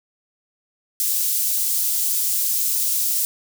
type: high-pass noise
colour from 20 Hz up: white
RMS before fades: -21 dBFS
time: 1-3.25 s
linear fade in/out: 0 ms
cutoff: 6600 Hz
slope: 12 dB/octave
effects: none

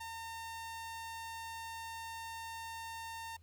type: tone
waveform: sawtooth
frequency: 910 Hz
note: A#5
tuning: 42 cents flat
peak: -39 dBFS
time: 0-3.37 s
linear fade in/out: 10 ms
effects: added 83 Hz sine -59 dBFS peak until 3.42 s + pink hiss -75 dBFS RMS until 3.42 s

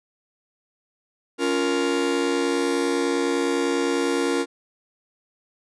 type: chord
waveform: 45% pulse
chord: Bb minor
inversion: first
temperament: just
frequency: 279.7 / 349.6 / 466.2 Hz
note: Db4 / F4 / Bb4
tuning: +16 / +2 / 0 cents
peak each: -25 dBFS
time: 1.38-4.46 s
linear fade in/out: 50 ms
effects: resampled to 22050 Hz

